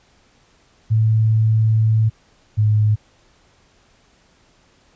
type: tone pair in turn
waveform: sine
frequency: 110.3 / 106.6 Hz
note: A2 / G#2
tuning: +5 / +46 cents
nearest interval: minor second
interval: 59 cents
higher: first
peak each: -12 / -12 dBFS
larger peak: neither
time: 0.9-2.1 / 2.57-2.96 s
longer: first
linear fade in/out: 20 ms
effects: pink hiss -56 dBFS RMS until 4.95 s + resampled to 16000 Hz